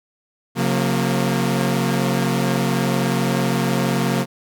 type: tone cluster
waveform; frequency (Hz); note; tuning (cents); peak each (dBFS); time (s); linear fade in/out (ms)
sawtooth; 135.2 / 179.5 / 231.3; C#3 / F3 / A#3; -43 / +48 / -13; -18; 0.55-4.26; 50
effects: none